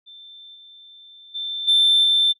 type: tone with level steps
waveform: sine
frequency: 3555 Hz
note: A7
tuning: 17 cents sharp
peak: -40 / -43 / -25 / -11 / -13 dBFS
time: 0.06-2.33 s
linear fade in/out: 20 ms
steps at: 0.54 / 1.34 / 1.67 / 2.03 s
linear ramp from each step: 20 ms
effects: noise-tail reverb RT60 0.1 s tail -17 dB re dry + tanh soft clip ceiling -10 dBFS